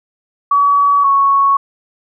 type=tone pair in turn; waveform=sine; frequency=1136 / 1108.1 Hz; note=C#6 / C#6; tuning=+42 / -1 cents; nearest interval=unison; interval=43 cents; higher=first; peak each=-8 dBFS; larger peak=neither; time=0.51-1.04 / 1.04-1.57 s; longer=neither; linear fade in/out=5 ms; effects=none